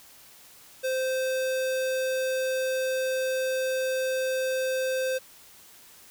square tone, 520 Hz, C5, 11 cents flat, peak -26 dBFS, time 0.83-5.19 s, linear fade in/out 20 ms, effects white hiss -52 dBFS RMS until 6.1 s

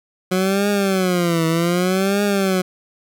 20% pulse tone with vibrato, 182.3 Hz, F#3, 25 cents flat, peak -11 dBFS, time 0.31-2.62 s, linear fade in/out 10 ms, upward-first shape triangle, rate 0.65 Hz, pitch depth 210 cents each way, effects none

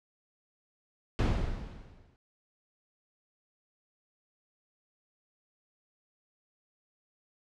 brown noise with exponential decay, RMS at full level -23 dBFS, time 1.19-2.16 s, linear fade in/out 0 ms, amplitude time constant 210 ms, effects low-pass 5000 Hz 12 dB/octave

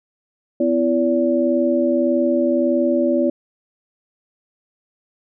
sine tone cluster, 253.3 / 335 / 574 Hz, B3 / E4 / D5, +44 / +28 / -40 cents, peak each -19 dBFS, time 0.6-3.3 s, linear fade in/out 5 ms, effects none

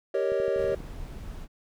triangle chord, Eb dominant seventh, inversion first, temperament equal, 392 / 466.2 / 554.4 / 622.3 Hz, G4 / Bb4 / Db5 / Eb5, 0 / 0 / 0 / 0 cents, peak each -27 / -28 / -26 / -31 dBFS, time 0.14-0.75 s, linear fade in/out 5 ms
click train, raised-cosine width 3 ms, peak -29 dBFS, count 7, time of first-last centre 0.32-0.804 s, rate 12.4 Hz
brown noise, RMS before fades -39 dBFS, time 0.55-1.48 s, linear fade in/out 50 ms
effects none

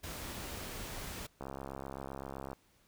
pink noise, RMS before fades -43 dBFS, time 0.03-1.27 s, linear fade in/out 10 ms
click train, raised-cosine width 1 ms, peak -28 dBFS, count 77, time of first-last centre 1.41-2.531 s, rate 67.8 Hz
effects pink hiss -69 dBFS RMS until 2.87 s

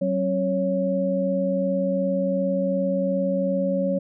sine tone cluster, 188 / 270.7 / 555 Hz, F#3 / C#4 / C#5, +28 / -41 / +2 cents, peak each -24 / -29 / -23 dBFS, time 0.01-3.99 s, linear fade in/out 10 ms, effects none

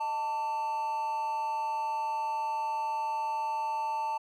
triangle tone with amplitude modulation, 890 Hz, A5, 20 cents sharp, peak -25 dBFS, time 0-4.18 s, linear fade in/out 10 ms, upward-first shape sine, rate 266 Hz, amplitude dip 50%, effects none

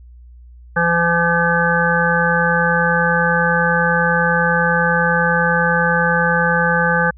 harmonic tone, 170 Hz, F3, 46 cents flat, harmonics 1 / 3 / 5 / 7 / 9 / 10, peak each -20 / -20 / -21 / -23 / -17 / -22 dBFS, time 0.76-7.11 s, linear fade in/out 10 ms, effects added 60 Hz sine -38 dBFS peak until 7.17 s

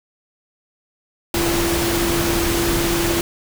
sine tone in noise, 340 Hz, F4, 46 cents flat, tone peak -20 dBFS, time 1.34-3.21 s, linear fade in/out 2 ms, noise pink, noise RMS -21 dBFS, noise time 1.34-3.21 s, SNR -2 dB, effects none

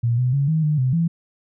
sine tone with pitch steps, 118 / 125.7 / 139.8 / 158.5 / 151.3 / 128.7 / 166.9 Hz, A#2 / B2 / C#3 / D#3 / D#3 / C3 / E3, +22 / +31 / +15 / +32 / -48 / -28 / +22 cents, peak -16 dBFS, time 0.03-1.08 s, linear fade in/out 10 ms, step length 150 ms, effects none

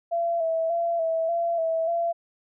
sine tone with vibrato, 666 Hz, E5, 18 cents sharp, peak -22 dBFS, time 0.11-2.13 s, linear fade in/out 20 ms, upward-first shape square, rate 1.7 Hz, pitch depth 35 cents each way, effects none

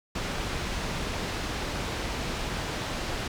pink low-pass noise, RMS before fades -32 dBFS, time 0.15-3.28 s, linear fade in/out 5 ms, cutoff 5400 Hz, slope 12 dB/octave, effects none

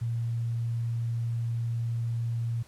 sine tone, 116.54 Hz, A#2, in tune, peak -27 dBFS, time 0.01-2.63 s, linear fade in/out 10 ms, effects pink hiss -57 dBFS RMS until 2.67 s + low-pass 12000 Hz 12 dB/octave

